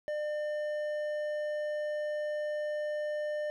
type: tone with hard clipping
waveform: triangle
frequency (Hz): 600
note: D5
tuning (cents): +37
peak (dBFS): -33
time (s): 0.08-3.5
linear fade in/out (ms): 0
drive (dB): 10
effects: none